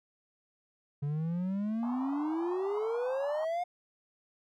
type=exponential sweep; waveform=triangle; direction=up; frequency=141 to 721 Hz; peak=-28 dBFS; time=1.02-3.64 s; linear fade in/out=10 ms
type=band-pass noise; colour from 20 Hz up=pink; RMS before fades=-43 dBFS; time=1.83-3.45 s; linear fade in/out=0 ms; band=750 to 1100 Hz; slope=48 dB/octave
effects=none